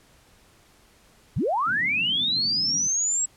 sine linear sweep, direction up, 71.1 to 7720 Hz, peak -21 dBFS, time 1.36-3.26 s, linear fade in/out 10 ms
white band-pass noise, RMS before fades -40 dBFS, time 1.66-2.88 s, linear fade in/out 5 ms, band 110 to 290 Hz, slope 48 dB/octave
effects pink hiss -57 dBFS RMS until 3.36 s + low-pass 12000 Hz 12 dB/octave

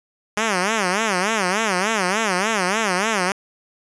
5% pulse tone with vibrato, 201.1 Hz, G3, 44 cents sharp, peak -7 dBFS, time 0.37-3.32 s, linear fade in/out 2 ms, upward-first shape sine, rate 3.4 Hz, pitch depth 210 cents each way, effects resampled to 22050 Hz

